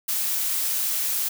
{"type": "noise", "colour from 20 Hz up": "blue", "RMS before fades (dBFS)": -25, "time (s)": [0.08, 1.29], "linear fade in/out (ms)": 10, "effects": []}